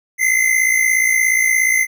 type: tone pair together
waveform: square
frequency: 2042 / 2099 Hz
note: C7 / C7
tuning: -43 / +5 cents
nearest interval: unison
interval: 48 cents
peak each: -15 / -18 dBFS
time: 0.18-1.87 s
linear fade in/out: 50 ms
effects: none